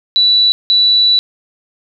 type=tone pair in turn; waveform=sine; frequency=3951 / 3951 Hz; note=B7 / B7; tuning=0 / 0 cents; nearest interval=unison; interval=0 cents; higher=neither; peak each=-7 dBFS; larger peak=neither; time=0.16-0.52 / 0.7-1.19 s; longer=second; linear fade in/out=0 ms; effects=none